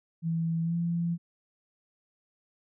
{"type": "tone with pitch glide", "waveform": "sine", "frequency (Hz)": [164.81, 170.03], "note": ["E3", "F3"], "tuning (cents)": [0, -46], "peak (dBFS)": -26, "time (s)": [0.22, 1.18], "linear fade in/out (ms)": 50, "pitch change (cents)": 54, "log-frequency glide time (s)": [0.63, 0.75], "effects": []}